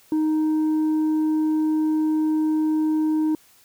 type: tone with tanh clipping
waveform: sine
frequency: 311 Hz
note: D#4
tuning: 1 cent flat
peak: -19 dBFS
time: 0.12-3.35 s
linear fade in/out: 2 ms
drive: 3 dB
effects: white hiss -55 dBFS RMS until 3.64 s